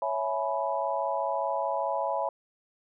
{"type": "chord", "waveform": "sine", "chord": "C# minor seventh", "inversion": "none", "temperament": "equal with one note detuned", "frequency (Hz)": [554.4, 659.3, 845.6, 987.8], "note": ["C#5", "E5", "G#5", "B5"], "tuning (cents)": [0, 0, 31, 0], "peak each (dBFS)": -32, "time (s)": [0.02, 2.29], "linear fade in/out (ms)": 2, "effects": []}